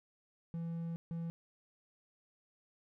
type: tone pair in turn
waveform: triangle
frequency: 167 / 167 Hz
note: E3 / E3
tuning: +23 / +23 cents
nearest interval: unison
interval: 0 cents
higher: neither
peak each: -35 / -35 dBFS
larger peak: neither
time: 0.54-0.96 / 1.11-1.3 s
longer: first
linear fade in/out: 0 ms
effects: none